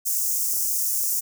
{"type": "high-pass noise", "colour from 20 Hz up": "white", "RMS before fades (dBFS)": -24, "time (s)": [0.05, 1.21], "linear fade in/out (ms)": 20, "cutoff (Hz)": 5700, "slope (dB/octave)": 48, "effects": []}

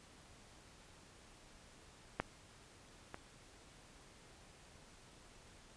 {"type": "clicks", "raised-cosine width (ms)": 0.5, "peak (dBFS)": [-19, -30], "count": 2, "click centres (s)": [2.2, 3.144], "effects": ["pink hiss -61 dBFS RMS until 5.76 s", "resampled to 22050 Hz"]}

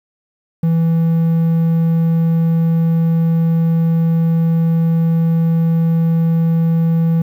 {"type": "tone", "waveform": "triangle", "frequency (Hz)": 164.81, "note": "E3", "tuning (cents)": 0, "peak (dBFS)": -9, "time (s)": [0.63, 7.22], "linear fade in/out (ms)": 5, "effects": ["8-bit"]}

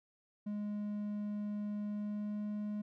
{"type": "tone with pitch glide", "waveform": "triangle", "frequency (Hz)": [207.7, 209], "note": ["G#3", "G#3"], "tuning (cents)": [0, 11], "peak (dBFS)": -34, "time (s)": [0.46, 2.82], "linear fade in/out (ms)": 10, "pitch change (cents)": 11, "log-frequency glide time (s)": [1.85, 2.46], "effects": []}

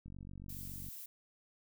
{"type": "click train", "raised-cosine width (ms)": 5, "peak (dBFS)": -37, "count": 40, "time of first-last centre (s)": [0.06, 0.886], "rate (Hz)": 47.2}
{"type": "noise", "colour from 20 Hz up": "violet", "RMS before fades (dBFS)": -48, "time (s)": [0.49, 1.06], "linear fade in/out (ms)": 5}
{"effects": []}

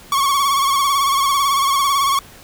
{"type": "tone with vibrato", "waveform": "45% pulse", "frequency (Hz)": 1108.7, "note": "C#6", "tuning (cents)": 0, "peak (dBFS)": -14, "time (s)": [0.12, 2.19], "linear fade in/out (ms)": 2, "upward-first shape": "sine", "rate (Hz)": 18, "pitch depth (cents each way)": 58, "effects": ["pink hiss -42 dBFS RMS until 2.43 s"]}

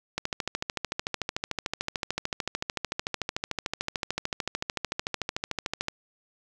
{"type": "click train", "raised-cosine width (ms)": 0.2, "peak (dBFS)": -11, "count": 78, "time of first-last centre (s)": [0.18, 5.884], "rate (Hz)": 13.5, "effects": []}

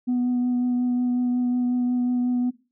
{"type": "tone with vibrato", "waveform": "sine", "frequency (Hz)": 246.9, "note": "B3", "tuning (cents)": 0, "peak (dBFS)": -18, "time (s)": [0.07, 2.51], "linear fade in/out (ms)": 20, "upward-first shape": "triangle", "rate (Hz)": 5.5, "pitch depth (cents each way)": 14, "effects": ["noise-tail reverb RT60 0.3 s tail -17 dB re dry", "tanh soft clip ceiling -18 dBFS"]}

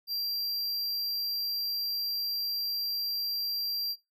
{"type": "tone", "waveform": "square", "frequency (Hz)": 4736, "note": "D8", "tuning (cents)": 14, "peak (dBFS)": -31, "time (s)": [0.07, 3.96], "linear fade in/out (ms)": 50, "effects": ["noise-tail reverb RT60 0.2 s tail -19 dB re dry"]}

